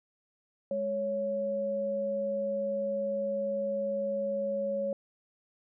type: tone pair together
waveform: sine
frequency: 207.7 / 555.3 Hz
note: G#3 / C#5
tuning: 0 / +3 cents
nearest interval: octave + perfect fourth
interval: 1703 cents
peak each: -38 / -29 dBFS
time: 0.71-4.93 s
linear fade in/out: 2 ms
effects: none